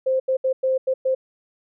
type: tone bursts at uneven times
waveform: sine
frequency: 523.3 Hz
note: C5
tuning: in tune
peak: -17 dBFS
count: 6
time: 0.06-0.2 / 0.28-0.37 / 0.44-0.53 / 0.63-0.78 / 0.87-0.94 / 1.05-1.15 s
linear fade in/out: 10 ms
effects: none